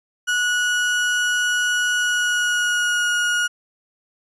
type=tone with pitch glide; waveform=35% pulse; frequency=1463 to 1442 Hz; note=F#6 to F#6; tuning=-20 to -45 cents; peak=-16 dBFS; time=0.27-3.48 s; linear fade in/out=20 ms; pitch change=-25 cents; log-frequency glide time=1.93-3.12 s; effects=resampled to 22050 Hz